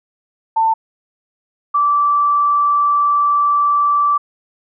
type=tone pair in turn; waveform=sine; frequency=894 / 1163.1 Hz; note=A5 / D6; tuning=+27 / -17 cents; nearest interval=perfect fourth; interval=456 cents; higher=second; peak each=-11 dBFS; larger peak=neither; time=0.56-0.74 / 1.74-4.18 s; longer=second; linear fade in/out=10 ms; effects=none